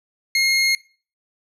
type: tone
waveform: 25% pulse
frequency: 2145 Hz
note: C7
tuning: 42 cents sharp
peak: -12 dBFS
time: 0.35-0.75 s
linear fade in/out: 2 ms
effects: noise-tail reverb RT60 0.4 s tail -21 dB re dry + low-pass 10000 Hz 12 dB/octave